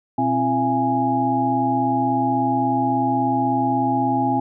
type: tone cluster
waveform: sine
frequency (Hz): 123.2 / 264.4 / 340.8 / 679 / 829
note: B2 / C4 / F4 / F5 / G#5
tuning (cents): -4 / +18 / -42 / -49 / -3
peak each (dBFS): -28 / -21 / -29 / -28 / -20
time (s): 0.18-4.4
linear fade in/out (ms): 5
effects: none